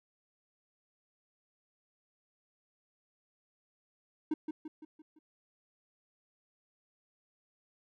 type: tone with echo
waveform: triangle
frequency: 310 Hz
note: D#4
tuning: 6 cents flat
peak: -26 dBFS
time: 4.31-4.34 s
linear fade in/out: 5 ms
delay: 170 ms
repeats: 5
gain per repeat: -6 dB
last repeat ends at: 5.19 s
effects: none